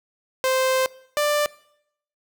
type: tone pair in turn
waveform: sawtooth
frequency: 521 / 591.1 Hz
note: C5 / D5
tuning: -7 / +11 cents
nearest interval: major second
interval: 218 cents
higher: second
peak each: -15 dBFS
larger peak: neither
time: 0.44-0.86 / 1.17-1.46 s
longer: first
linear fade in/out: 0 ms
effects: noise-tail reverb RT60 0.7 s tail -21 dB re dry